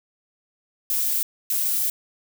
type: noise bursts at uneven times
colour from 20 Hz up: violet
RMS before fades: -23 dBFS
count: 2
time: 0.9-1.23 / 1.5-1.9 s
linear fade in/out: 2 ms
effects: none